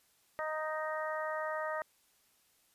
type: harmonic tone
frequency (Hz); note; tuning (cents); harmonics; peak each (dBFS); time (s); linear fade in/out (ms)
311.1; D#4; 0; 2 / 3 / 4 / 5 / 6; -37 / -42 / -40 / -46 / -42; 0.39-1.82; 0
effects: white hiss -70 dBFS RMS until 2.74 s + resampled to 32000 Hz